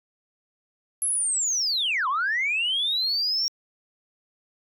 sine linear two-way sweep, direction down then up, 11175 to 987.8 to 5610 Hz, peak -21 dBFS, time 1.02-3.48 s, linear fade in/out 0 ms, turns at 2.08 s, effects tanh soft clip ceiling -18 dBFS

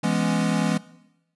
square chord, C# minor seventh, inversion first, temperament equal with one note detuned, 167.02 / 207.7 / 246.9 / 277.2 Hz, E3 / G#3 / B3 / C#4, +23 / 0 / 0 / 0 cents, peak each -26 / -25 / -28 / -30 dBFS, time 0.03-0.78 s, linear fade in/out 10 ms, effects noise-tail reverb RT60 0.9 s tail -19 dB re dry + resampled to 24000 Hz

